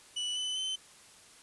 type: tone with pitch steps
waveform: 40% pulse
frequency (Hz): 2960 / 3012 / 3064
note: F#7 / F#7 / G7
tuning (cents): 0 / +30 / -40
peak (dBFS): -31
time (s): 0.16-0.76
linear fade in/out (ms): 10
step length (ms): 200
effects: white hiss -56 dBFS RMS until 1.42 s + resampled to 24000 Hz